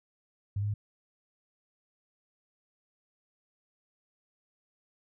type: tone with pitch steps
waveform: sine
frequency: 100.1 / 103.4 / 104.2 Hz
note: G2 / G#2 / G#2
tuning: +37 / -7 / +6 cents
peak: -28 dBFS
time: 0.56-0.74 s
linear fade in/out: 5 ms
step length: 60 ms
effects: none